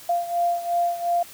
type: beating tone pair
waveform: sine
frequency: 693 / 695.8 Hz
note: F5 / F5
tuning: -14 / -7 cents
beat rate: 2.8 Hz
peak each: -22 / -26 dBFS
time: 0.09-1.23 s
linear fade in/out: 5 ms
effects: white hiss -44 dBFS RMS until 1.33 s